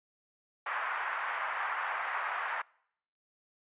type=band-pass noise; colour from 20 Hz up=pink; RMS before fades=-35 dBFS; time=0.66-2.62 s; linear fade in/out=5 ms; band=900 to 1900 Hz; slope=24 dB/octave; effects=noise-tail reverb RT60 0.7 s tail -25 dB re dry + resampled to 8000 Hz